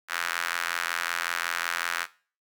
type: tone with high-pass filter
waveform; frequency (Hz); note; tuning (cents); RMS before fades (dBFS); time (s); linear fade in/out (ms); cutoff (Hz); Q
sawtooth; 85.4; F2; -38; -30; 0.08-2.07; 50; 1500; 2.5
effects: noise-tail reverb RT60 0.4 s tail -19 dB re dry